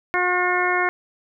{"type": "harmonic tone", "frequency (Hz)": 359.7, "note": "F#4", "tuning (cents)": -49, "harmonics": [1, 2, 3, 4, 5, 6], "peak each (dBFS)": [-25, -25, -25, -25, -25, -25], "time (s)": [0.14, 0.89], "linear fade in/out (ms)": 0, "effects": []}